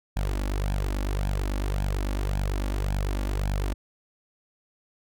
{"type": "tone with flanger", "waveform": "sawtooth", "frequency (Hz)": 49, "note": "G1", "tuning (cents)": 0, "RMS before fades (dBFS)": -27, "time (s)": [0.16, 3.74], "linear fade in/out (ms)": 10, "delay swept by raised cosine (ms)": [1.2, 3.6], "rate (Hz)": 1.8, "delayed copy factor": 0.75, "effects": []}